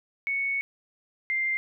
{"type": "tone pair in turn", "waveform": "sine", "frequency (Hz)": [2217, 2096], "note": ["C#7", "C7"], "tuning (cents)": [0, 2], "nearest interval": "minor second", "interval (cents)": 98, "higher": "first", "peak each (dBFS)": [-25, -24], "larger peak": "second", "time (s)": [[0.27, 0.61], [1.3, 1.57]], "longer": "first", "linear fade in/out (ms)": 0, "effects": []}